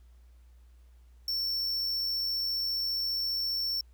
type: tone with amplitude modulation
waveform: square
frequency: 5430 Hz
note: F8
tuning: 50 cents flat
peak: -28 dBFS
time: 1.28-3.81 s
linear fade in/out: 2 ms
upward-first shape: sine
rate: 94.8 Hz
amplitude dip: 25%
effects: added 60 Hz sine -53 dBFS peak until 3.93 s + pink hiss -72 dBFS RMS until 3.93 s